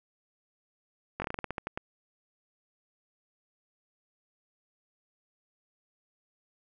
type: slowing click train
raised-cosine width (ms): 0.5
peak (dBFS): -18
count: 12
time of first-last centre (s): 1.2-1.775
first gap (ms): 20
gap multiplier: 1.18
effects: none